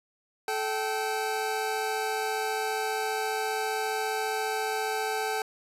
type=tone pair together; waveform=25% pulse; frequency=434.4 / 774 Hz; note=A4 / G5; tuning=-22 / -22 cents; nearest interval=minor seventh; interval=1000 cents; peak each=-27 dBFS; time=0.48-5.42 s; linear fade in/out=2 ms; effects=resampled to 32000 Hz